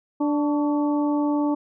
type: harmonic tone with a mistuned harmonic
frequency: 293.7 Hz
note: D4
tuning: in tune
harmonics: 1 / 2 / 3 / 4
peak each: -20 / -30 / -30 / -36 dBFS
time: 0.2-1.55 s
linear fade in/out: 10 ms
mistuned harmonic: 4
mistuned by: -62 cents
effects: none

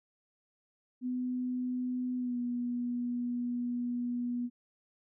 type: tone with pitch glide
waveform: sine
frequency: 250.7 to 243 Hz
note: B3 to B3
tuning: +26 to -28 cents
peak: -31 dBFS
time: 1.01-4.5 s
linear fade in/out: 50 ms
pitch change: -54 cents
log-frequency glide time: 2.17-2.38 s
effects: none

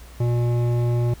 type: tone with hard clipping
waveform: triangle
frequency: 120 Hz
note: B2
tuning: 49 cents flat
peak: -20 dBFS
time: 0.2-1.14 s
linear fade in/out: 5 ms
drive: 16 dB
effects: added 60 Hz sine -41 dBFS peak until 1.2 s + pink hiss -48 dBFS RMS until 1.2 s

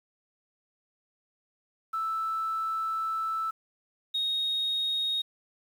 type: tone pair in turn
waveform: sine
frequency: 1318.5 / 3738 Hz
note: E6 / A#7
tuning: 0 / +4 cents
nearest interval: octave + tritone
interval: 1804 cents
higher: second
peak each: -27 / -25 dBFS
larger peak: second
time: 1.93-3.51 / 4.14-5.22 s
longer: first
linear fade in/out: 10 ms
effects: tanh soft clip ceiling -22 dBFS + 9-bit

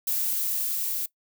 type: noise with level ramp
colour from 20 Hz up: violet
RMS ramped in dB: -26 to -29 dBFS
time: 0.07-1.06 s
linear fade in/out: 5 ms
effects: noise-tail reverb RT60 0.1 s tail -20 dB re dry

